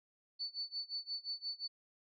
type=tone with tremolo; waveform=sine; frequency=4487 Hz; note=C#8; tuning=20 cents sharp; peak=-36 dBFS; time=0.39-1.68 s; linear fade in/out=20 ms; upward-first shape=sine; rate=5.7 Hz; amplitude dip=95%; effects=none